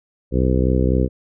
harmonic tone, 63.9 Hz, C2, 40 cents flat, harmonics 1 / 2 / 3 / 4 / 5 / 6 / 7 / 8, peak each -18 / -21 / -23 / -24 / -25 / -26 / -26 / -27 dBFS, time 0.31-1.09 s, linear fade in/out 50 ms, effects none

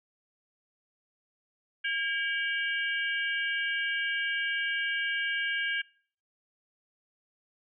sine tone cluster, 1623 / 2294 / 2838 / 3155 Hz, G#6 / D7 / F7 / G7, -40 / -41 / +27 / +10 cents, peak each -30 / -34 / -36 / -39 dBFS, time 1.84-5.82 s, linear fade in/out 10 ms, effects noise-tail reverb RT60 0.5 s tail -24 dB re dry

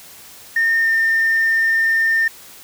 sine tone with pitch glide, 1824 to 1809.3 Hz, A#6 to A6, -38 to +48 cents, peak -12 dBFS, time 0.56-2.28 s, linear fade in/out 5 ms, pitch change -14 cents, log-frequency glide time 0.81-0.89 s, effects tanh soft clip ceiling -10 dBFS + white hiss -41 dBFS RMS until 2.63 s

